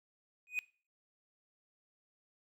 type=tone with exponential growth; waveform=triangle; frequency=2489 Hz; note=D#7; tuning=in tune; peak=-26 dBFS; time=0.47-0.59 s; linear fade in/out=0 ms; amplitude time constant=26 ms; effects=noise-tail reverb RT60 0.4 s tail -23 dB re dry + tanh soft clip ceiling -23 dBFS